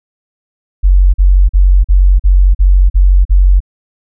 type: tone bursts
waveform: sine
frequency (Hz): 46.28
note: F#1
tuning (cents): +1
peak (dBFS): -3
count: 8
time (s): 0.83-3.604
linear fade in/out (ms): 20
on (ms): 310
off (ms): 42
effects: none